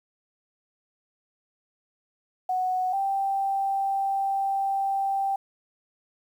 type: tone pair in turn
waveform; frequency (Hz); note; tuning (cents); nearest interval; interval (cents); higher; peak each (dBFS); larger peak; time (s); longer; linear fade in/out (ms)
sine; 740 / 784; F#5 / G5; 0 / 0; minor second; 100; second; -23; neither; 2.49-2.93 / 2.93-5.36; second; 5
effects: 9-bit